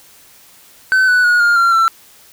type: tone with pitch steps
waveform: triangle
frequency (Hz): 1524 / 1485.8 / 1448.5 / 1412.1 / 1376.7 / 1342.1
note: G6 / F#6 / F#6 / F6 / F6 / E6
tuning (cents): -49 / +7 / -37 / +19 / -25 / +31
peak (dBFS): -7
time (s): 0.92-1.88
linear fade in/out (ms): 0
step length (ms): 160
effects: white hiss -45 dBFS RMS until 2.32 s